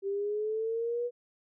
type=linear sweep; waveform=sine; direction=up; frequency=390 to 488.3 Hz; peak=-29 dBFS; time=0.02-1.11 s; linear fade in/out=50 ms; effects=none